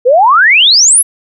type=exponential sweep; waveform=sine; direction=up; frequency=464.9 to 11540 Hz; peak=-3 dBFS; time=0.05-1.03 s; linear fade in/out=20 ms; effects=none